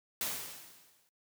white noise with exponential decay, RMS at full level -33 dBFS, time 0.21-1.09 s, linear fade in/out 0 ms, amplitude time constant 190 ms, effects noise-tail reverb RT60 0.1 s tail -22 dB re dry + high-pass 80 Hz 12 dB/octave

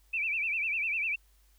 sine tone with vibrato, 2489 Hz, D#7, in tune, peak -28 dBFS, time 0.13-1.16 s, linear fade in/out 10 ms, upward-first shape sine, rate 10 Hz, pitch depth 150 cents each way, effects added 50 Hz sine -61 dBFS peak until 1.58 s + white hiss -69 dBFS RMS until 1.58 s

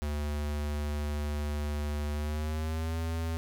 square tone with pitch glide, 73.9 to 82 Hz, D2 to E2, +11 to -9 cents, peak -31 dBFS, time 0.02-3.37 s, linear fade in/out 0 ms, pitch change +180 cents, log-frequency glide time 2.13-2.98 s, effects none

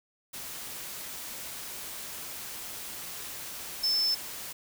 sine tone in noise, 5274 Hz, E8, in tune, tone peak -24 dBFS, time 3.83-4.15 s, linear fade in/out 10 ms, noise white, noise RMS -40 dBFS, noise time 0.33-4.53 s, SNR +13 dB, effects none

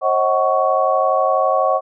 sine tone cluster, 538 / 630 / 747 / 1116 Hz, C5 / D#5 / F#5 / C#6, +48 / +21 / +16 / +11 cents, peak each -19 dBFS, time 0.01-1.81 s, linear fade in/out 50 ms, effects none

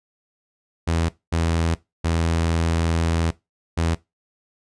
sawtooth tone bursts at uneven times, 82.8 Hz, E2, 8 cents sharp, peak -15 dBFS, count 4, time 0.87-1.09 / 1.32-1.75 / 2.04-3.31 / 3.77-3.95 s, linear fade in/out 10 ms, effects noise-tail reverb RT60 0.2 s tail -19 dB re dry + resampled to 22050 Hz

